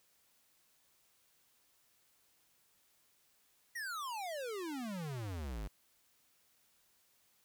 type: exponential sweep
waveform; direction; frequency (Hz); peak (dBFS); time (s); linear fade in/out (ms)
square; down; 1947 to 46.25; -40; 3.75-5.68; 10
effects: white hiss -72 dBFS RMS until 7.44 s